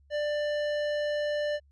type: tone with hard clipping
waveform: sine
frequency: 592 Hz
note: D5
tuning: 14 cents sharp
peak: -29 dBFS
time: 0.1-1.6 s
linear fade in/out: 50 ms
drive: 13 dB
effects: added 70 Hz sine -58 dBFS peak until 1.71 s + resampled to 22050 Hz